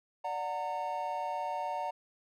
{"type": "chord", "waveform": "triangle", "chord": "D augmented", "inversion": "none", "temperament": "just", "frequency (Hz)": [587.3, 734.2, 917.7], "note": ["D5", "F#5", "A#5"], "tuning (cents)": [0, -14, -27], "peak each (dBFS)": [-38, -35, -34], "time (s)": [0.24, 1.91], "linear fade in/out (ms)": 10, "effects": []}